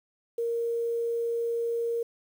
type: tone with quantisation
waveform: sine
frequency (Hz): 466.2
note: A#4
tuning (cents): 0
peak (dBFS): -26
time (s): 0.38-2.03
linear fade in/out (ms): 5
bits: 9
effects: none